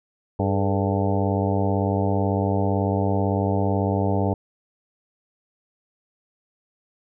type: harmonic tone with a mistuned harmonic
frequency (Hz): 98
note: G2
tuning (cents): 0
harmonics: 1 / 2 / 3 / 4 / 5 / 6 / 7 / 8 / 9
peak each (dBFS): -23 / -26 / -28 / -29 / -30 / -31 / -31 / -32 / -33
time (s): 0.39-4.34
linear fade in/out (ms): 5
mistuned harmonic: 4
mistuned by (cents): +100
effects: none